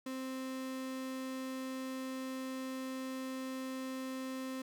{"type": "tone", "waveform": "35% pulse", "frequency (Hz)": 261.6, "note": "C4", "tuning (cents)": 0, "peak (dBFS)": -37, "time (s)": [0.06, 4.62], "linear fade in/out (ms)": 5, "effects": []}